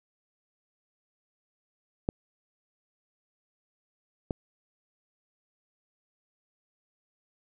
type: clicks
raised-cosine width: 2 ms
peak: -13 / -16 dBFS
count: 2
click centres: 2.089 / 4.308 s
effects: none